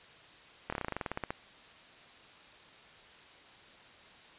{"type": "slowing click train", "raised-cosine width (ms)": 0.5, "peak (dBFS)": -19, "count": 15, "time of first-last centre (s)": [0.7, 1.305], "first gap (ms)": 25, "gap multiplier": 1.08, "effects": ["white hiss -55 dBFS RMS until 4.38 s", "resampled to 8000 Hz"]}